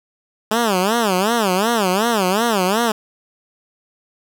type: tone with vibrato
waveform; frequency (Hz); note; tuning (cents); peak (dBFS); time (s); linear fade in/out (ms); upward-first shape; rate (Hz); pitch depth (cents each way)
10% pulse; 207.7; G#3; 0; -7; 0.51-2.92; 5; sine; 2.7; 240
effects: none